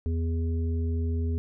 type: harmonic tone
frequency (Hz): 82.4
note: E2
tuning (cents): 0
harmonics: 1 / 3 / 5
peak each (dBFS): -25 / -35 / -39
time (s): 0.06-1.38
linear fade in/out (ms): 0
effects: none